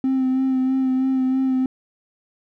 triangle tone with vibrato, 261.6 Hz, C4, in tune, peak -14 dBFS, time 0.04-1.66 s, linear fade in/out 2 ms, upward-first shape sine, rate 3.1 Hz, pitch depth 22 cents each way, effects tanh soft clip ceiling -12 dBFS

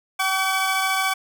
20% pulse tone pair together, 765 / 1140.6 Hz, G5 / C#6, -42 / +49 cents, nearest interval perfect fifth, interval 691 cents, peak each -18 dBFS, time 0.19-1.14 s, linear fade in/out 10 ms, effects none

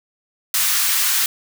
white high-pass noise, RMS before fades -18 dBFS, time 0.54-1.26 s, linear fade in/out 2 ms, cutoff 1100 Hz, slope 24 dB/octave, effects none

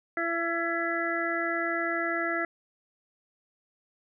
harmonic tone with a mistuned harmonic, 336.5 Hz, E4, 36 cents sharp, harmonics 1 / 2 / 4 / 5 / 6, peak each -33 / -33 / -33 / -33 / -33 dBFS, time 0.17-2.45 s, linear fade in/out 2 ms, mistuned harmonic 6, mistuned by -21 cents, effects none

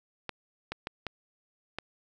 clicks, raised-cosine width 0.3 ms, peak -18 dBFS, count 5, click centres 0.293 / 0.72 / 0.871 / 1.067 / 1.786 s, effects none

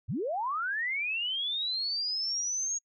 sine linear sweep, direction up, 73.42 to 6645 Hz, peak -29 dBFS, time 0.08-2.79 s, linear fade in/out 20 ms, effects noise-tail reverb RT60 0.1 s tail -26 dB re dry

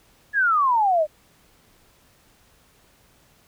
sine exponential sweep, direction down, 1729 to 591 Hz, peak -16 dBFS, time 0.33-1.07 s, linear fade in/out 50 ms, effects pink hiss -58 dBFS RMS until 3.47 s

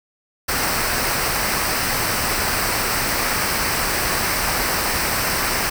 pink noise with comb filter, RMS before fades -21 dBFS, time 0.48-5.7 s, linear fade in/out 10 ms, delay 0.29 ms, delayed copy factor -0.55, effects none

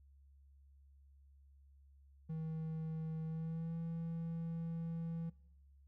triangle tone with pitch glide, 159.7 to 165.52 Hz, D#3 to E3, +45 to +7 cents, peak -37 dBFS, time 2.29-5.3 s, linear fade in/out 10 ms, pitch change +62 cents, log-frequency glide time 3.25-3.75 s, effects noise-tail reverb RT60 0.8 s tail -21 dB re dry + added 69 Hz sine -61 dBFS peak until 5.87 s

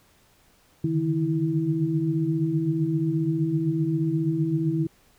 sine tone cluster, 142.8 / 149.8 / 157.9 / 326 Hz, D3 / D3 / D#3 / E4, -48 / +35 / +26 / -19 cents, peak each -31 / -32 / -25 / -25 dBFS, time 0.84-4.87 s, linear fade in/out 5 ms, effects pink hiss -60 dBFS RMS until 5.18 s

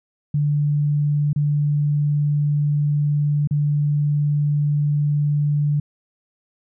sine tone with dropouts, 146.83 Hz, D3, in tune, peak -16 dBFS, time 0.34-5.8 s, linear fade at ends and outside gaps 5 ms, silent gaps 1.331-1.36 / 3.474-3.509 s, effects none

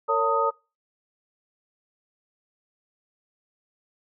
sine tone cluster, 456.9 / 559 / 903 / 1249 Hz, A#4 / C#5 / A5 / D#6, -35 / +14 / +45 / +6 cents, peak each -26 / -27 / -26 / -23 dBFS, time 0.08-0.51 s, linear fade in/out 20 ms, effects noise-tail reverb RT60 0.3 s tail -25 dB re dry

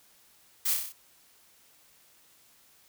blue noise with echo, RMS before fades -28 dBFS, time 0.65-0.74 s, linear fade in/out 10 ms, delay 31 ms, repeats 6, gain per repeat -3 dB, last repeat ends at 0.926 s, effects white hiss -61 dBFS RMS until 2.88 s

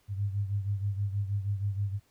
sine beating tone pair, 99.4 / 105.7 Hz, G2 / G#2, +25 / +31 cents, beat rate 6.3 Hz, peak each -29 / -35 dBFS, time 0.08-2 s, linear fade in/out 50 ms, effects pink hiss -68 dBFS RMS until 2.1 s

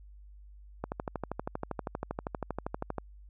click train, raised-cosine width 1 ms, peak -19 dBFS, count 28, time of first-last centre 0.84-2.983 s, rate 12.6 Hz, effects added 50 Hz sine -49 dBFS peak until 3.29 s

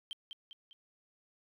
sine tone with echo, 3136 Hz, G7, in tune, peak -36 dBFS, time 0.11-0.13 s, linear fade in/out 0 ms, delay 200 ms, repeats 3, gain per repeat -6 dB, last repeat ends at 0.73 s, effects tanh soft clip ceiling -37 dBFS

